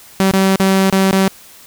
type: tone with dropouts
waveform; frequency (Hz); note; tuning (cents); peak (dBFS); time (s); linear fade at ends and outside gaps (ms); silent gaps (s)
sawtooth; 192; G3; -36; -6; 0.2-1.28; 0; 0.312-0.336 / 0.558-0.599 / 0.9-0.926 / 1.111-1.129
effects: white hiss -41 dBFS RMS until 1.66 s